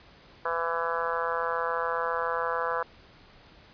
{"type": "harmonic tone", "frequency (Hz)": 167.1, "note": "E3", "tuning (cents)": 24, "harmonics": [3, 4, 5, 6, 7, 8, 9, 10], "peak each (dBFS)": [-32, -37, -39, -32, -34, -35, -37, -39], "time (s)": [0.45, 2.83], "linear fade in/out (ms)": 5, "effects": ["pink hiss -54 dBFS RMS until 3.73 s", "resampled to 11025 Hz"]}